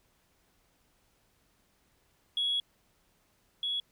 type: tone pair in turn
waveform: sine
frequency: 3345 / 3359 Hz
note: G#7 / G#7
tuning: +12 / +19 cents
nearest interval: unison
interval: 7 cents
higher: second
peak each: -26 / -29 dBFS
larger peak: first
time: 2.37-2.6 / 3.63-3.8 s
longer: first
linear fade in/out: 2 ms
effects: tanh soft clip ceiling -23 dBFS + pink hiss -70 dBFS RMS until 3.91 s